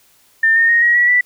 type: tone with pitch steps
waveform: sine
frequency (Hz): 1800 / 1832.5 / 1865.6 / 1899.3 / 1933.7 / 1968.6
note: A6 / A#6 / A#6 / A#6 / B6 / B6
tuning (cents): +39 / -30 / +1 / +32 / -37 / -6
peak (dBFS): -9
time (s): 0.43-1.21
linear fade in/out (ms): 5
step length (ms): 130
effects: white hiss -53 dBFS RMS until 1.25 s